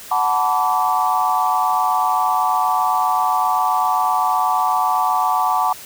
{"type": "chord", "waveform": "sine", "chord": "B minor seventh", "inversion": "second", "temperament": "equal with one note detuned", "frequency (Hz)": [740, 880, 987.8, 1155.1], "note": ["F#5", "A5", "B5", "D6"], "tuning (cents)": [0, 0, 0, -29], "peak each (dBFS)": [-20, -20, -22, -20], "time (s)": [0.11, 5.73], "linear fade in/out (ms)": 5, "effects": ["white hiss -37 dBFS RMS until 5.85 s"]}